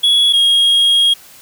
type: tone pair in turn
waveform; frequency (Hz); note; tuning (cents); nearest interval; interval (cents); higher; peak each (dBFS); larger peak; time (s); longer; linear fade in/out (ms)
triangle; 3365 / 3271; G#7 / G#7; +22 / -27; unison; 49; first; -7; neither; 0.03-0.33 / 0.33-1.14; second; 10
effects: white hiss -41 dBFS RMS until 1.41 s